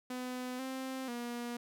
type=tone with pitch steps; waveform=sawtooth; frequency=251.7 / 262.5 / 239.5 Hz; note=B3 / C4 / A#3; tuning=+33 / +6 / +47 cents; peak=-34 dBFS; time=0.1-1.57 s; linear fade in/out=5 ms; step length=490 ms; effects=none